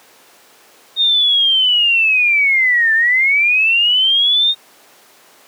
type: linear two-way sweep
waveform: sine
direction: down then up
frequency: 3706 to 1760 to 3706 Hz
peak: -10 dBFS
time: 0.96-4.55 s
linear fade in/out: 50 ms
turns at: 2.93 s
effects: pink hiss -46 dBFS RMS until 5.47 s + high-pass 400 Hz 12 dB/octave